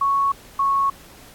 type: tone pair in turn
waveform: sine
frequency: 1108.7 / 1102.9 Hz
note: C#6 / C#6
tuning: 0 / -9 cents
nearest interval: unison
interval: 9 cents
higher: first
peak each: -16 dBFS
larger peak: neither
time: 0.01-0.32 / 0.59-0.9 s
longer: neither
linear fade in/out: 5 ms
effects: pink hiss -46 dBFS RMS until 1.34 s + AAC 64 kbps